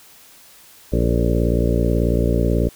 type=harmonic tone with a mistuned harmonic; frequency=58.27 Hz; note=A#1; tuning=in tune; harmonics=1 / 2 / 3 / 4 / 5 / 6 / 7 / 8 / 9 / 10; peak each=-19 / -22 / -24 / -25 / -26 / -27 / -27 / -28 / -29 / -29 dBFS; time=0.92-2.69 s; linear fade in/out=10 ms; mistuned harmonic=7; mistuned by=+50 cents; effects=white hiss -47 dBFS RMS until 2.75 s